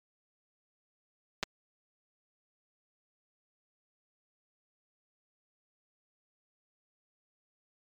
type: clicks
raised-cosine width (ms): 0.2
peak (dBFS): -14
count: 2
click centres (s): 1.429 / 1.434
effects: MP3 96 kbps